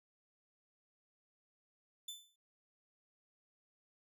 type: tone with exponential decay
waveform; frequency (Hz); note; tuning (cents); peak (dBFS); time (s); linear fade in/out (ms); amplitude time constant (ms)
sawtooth; 3520; A7; 0; -38; 2.08-2.36; 5; 60
effects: none

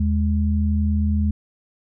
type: tone pair together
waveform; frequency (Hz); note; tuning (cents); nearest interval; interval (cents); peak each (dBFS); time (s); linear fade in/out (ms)
sine; 79.11 / 208.4; D#2 / G#3; +29 / +6; octave + perfect fourth; 1677; -18 / -22; 0-1.31; 5
effects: none

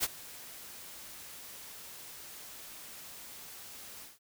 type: noise with ADSR envelope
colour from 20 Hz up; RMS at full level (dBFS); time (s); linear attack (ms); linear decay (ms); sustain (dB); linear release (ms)
white; -28; 0-4.19; 38; 32; -20; 170
effects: none

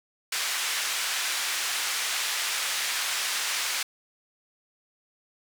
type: band-pass noise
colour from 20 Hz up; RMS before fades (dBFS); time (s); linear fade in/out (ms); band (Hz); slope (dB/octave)
pink; -29; 0.32-3.83; 5; 1600 to 10000; 12
effects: none

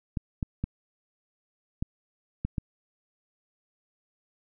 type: clicks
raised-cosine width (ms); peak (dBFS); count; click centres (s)
5; -16; 6; 0.172 / 0.428 / 0.64 / 1.825 / 2.45 / 2.582
effects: none

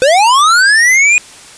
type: linear sweep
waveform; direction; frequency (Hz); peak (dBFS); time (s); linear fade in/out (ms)
square; up; 493.9 to 2489; -6; 0.02-1.18; 0
effects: white hiss -35 dBFS RMS until 1.57 s + resampled to 22050 Hz

